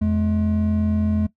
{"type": "tone pair together", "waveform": "triangle", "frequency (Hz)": [84.49, 212.9], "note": ["E2", "G#3"], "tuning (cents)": [43, 43], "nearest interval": "octave + major third", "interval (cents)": 1600, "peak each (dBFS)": [-20, -17], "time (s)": [0.01, 1.27], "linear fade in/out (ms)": 10, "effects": ["noise-tail reverb RT60 0.1 s tail -17 dB re dry"]}